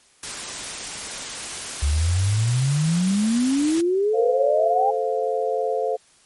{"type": "noise", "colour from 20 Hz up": "white", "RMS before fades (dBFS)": -31, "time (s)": [0.23, 3.81], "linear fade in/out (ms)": 2}
{"type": "exponential sweep", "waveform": "sine", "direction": "up", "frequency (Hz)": [69.4, 813], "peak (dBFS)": -17, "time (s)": [1.82, 4.91], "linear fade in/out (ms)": 10}
{"type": "chord", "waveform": "sine", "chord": "F major", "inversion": "first", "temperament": "equal", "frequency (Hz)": [440, 523.3, 698.5], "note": ["A4", "C5", "F5"], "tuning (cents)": [0, 0, 0], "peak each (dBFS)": [-24, -24, -26], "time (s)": [4.13, 5.97], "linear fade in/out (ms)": 20}
{"effects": ["white hiss -56 dBFS RMS until 6.25 s", "MP3 48 kbps"]}